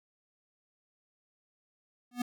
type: tone with exponential growth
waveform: square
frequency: 244.8 Hz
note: B3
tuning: 15 cents flat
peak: -27 dBFS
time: 2.11-2.22 s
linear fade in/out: 5 ms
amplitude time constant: 23 ms
effects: none